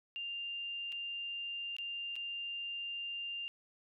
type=tone with dropouts; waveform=sine; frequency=2794 Hz; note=F7; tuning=in tune; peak=-38 dBFS; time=0.16-3.48 s; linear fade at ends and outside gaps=0 ms; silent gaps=0.921-0.925 / 1.766-1.785 / 2.156-2.163 s; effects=none